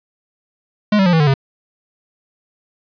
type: tone with pitch steps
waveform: square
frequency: 210 / 192.57 / 176.59 / 161.93 / 148.49 / 136.17 Hz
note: G#3 / G3 / F3 / E3 / D3 / C#3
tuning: +19 / -31 / +19 / -31 / +19 / -31 cents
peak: -11 dBFS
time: 0.92-1.34 s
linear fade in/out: 5 ms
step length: 70 ms
effects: resampled to 11025 Hz + 8-bit